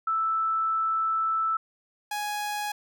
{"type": "tone pair in turn", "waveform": ["sine", "sawtooth"], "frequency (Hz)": [1318.5, 832.1], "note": ["E6", "G#5"], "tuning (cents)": [0, 3], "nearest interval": "minor sixth", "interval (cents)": 797, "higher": "first", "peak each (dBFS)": [-23, -25], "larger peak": "first", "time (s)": [[0.07, 1.57], [2.11, 2.72]], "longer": "first", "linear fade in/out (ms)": 5, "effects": []}